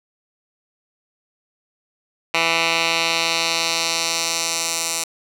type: tone with band-pass filter sweep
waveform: 10% pulse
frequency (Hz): 165.8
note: E3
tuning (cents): +10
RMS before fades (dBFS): -21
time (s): 2.34-5.04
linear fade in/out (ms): 5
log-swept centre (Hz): 2600 to 7700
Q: 1.3
effects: none